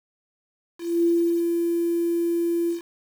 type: tone with ADSR envelope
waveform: sine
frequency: 340 Hz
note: F4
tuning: 46 cents flat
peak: -16 dBFS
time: 0.78-2.82 s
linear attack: 260 ms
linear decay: 370 ms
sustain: -4 dB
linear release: 130 ms
effects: 7-bit

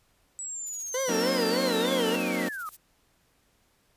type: linear sweep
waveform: sine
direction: down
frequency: 7870 to 1204 Hz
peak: -33 dBFS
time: 0.39-2.69 s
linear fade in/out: 0 ms
type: noise with tremolo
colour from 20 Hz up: violet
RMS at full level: -42 dBFS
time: 0.66-2.77 s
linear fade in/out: 10 ms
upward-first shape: sine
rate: 15 Hz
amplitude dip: 70%
type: tone with vibrato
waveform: 40% pulse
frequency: 486.4 Hz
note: B4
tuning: 26 cents flat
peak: -26 dBFS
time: 0.94-2.16 s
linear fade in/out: 5 ms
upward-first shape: sine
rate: 3.3 Hz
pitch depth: 180 cents each way
type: chord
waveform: 25% pulse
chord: C half-diminished seventh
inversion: second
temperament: equal with one note detuned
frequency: 185 / 233.1 / 261.6 / 305.1 Hz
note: Gb3 / Bb3 / C4 / Eb4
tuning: 0 / 0 / 0 / -34 cents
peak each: -29 dBFS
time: 1.08-2.49 s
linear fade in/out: 10 ms
effects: pink hiss -67 dBFS RMS until 3.96 s + resampled to 32000 Hz

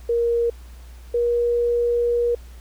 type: tone pair in turn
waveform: sine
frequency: 470 / 476.6 Hz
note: A#4 / A#4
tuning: +14 / +38 cents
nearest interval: unison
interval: 24 cents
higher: second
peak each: -17 dBFS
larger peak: neither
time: 0.09-0.5 / 1.14-2.35 s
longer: second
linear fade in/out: 5 ms
effects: added 60 Hz sine -38 dBFS peak until 2.6 s + pink hiss -52 dBFS RMS until 2.6 s

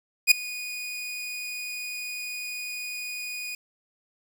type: tone with ADSR envelope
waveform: sawtooth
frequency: 2468 Hz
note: D#7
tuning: 15 cents flat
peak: -7 dBFS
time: 0.27-3.55 s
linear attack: 44 ms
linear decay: 4 ms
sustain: -22 dB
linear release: 3 ms
effects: 8-bit

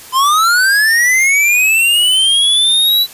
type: linear sweep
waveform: square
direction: up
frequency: 1011 to 3975 Hz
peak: -9 dBFS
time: 0.12-3.07 s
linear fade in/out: 50 ms
effects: white hiss -35 dBFS RMS until 3.13 s + resampled to 32000 Hz

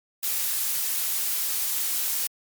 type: noise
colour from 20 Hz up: blue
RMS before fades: -26 dBFS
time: 0.23-2.27 s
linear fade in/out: 2 ms
effects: MP3 96 kbps

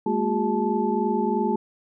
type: tone cluster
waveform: sine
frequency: 206.4 / 229.3 / 360.4 / 410 / 872 Hz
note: G#3 / A#3 / F#4 / G#4 / A5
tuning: -10 / -28 / -45 / -22 / -16 cents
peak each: -27 dBFS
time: 0.06-1.56 s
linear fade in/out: 5 ms
effects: none

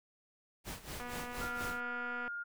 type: noise with tremolo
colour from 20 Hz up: pink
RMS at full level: -42 dBFS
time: 0.64-1.81 s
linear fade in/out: 50 ms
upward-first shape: sine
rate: 4.2 Hz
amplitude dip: 80%
type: click train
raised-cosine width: 0.5 ms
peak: -30 dBFS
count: 313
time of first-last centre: 1-2.279 s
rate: 244 Hz
type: tone with pitch glide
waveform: sine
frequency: 1400 to 1413.8 Hz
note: F6 to F6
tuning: +4 to +21 cents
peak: -38 dBFS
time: 1.4-2.44 s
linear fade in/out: 20 ms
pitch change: +17 cents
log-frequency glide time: 1.72-1.77 s
effects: none

